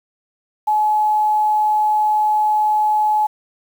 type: tone with quantisation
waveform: sine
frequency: 851 Hz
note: G#5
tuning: 42 cents sharp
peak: -13 dBFS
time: 0.67-3.27 s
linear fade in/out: 10 ms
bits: 7
effects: none